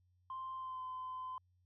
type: tone with pitch glide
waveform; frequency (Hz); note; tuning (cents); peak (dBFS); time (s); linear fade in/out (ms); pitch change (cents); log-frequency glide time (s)
sine; 1046.5 to 1025.6; C6 to C6; 0 to -35; -40; 0.3-1.38; 2; -35; 0.56-0.82
effects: tanh soft clip ceiling -38 dBFS + added 90 Hz sine -70 dBFS peak until 1.65 s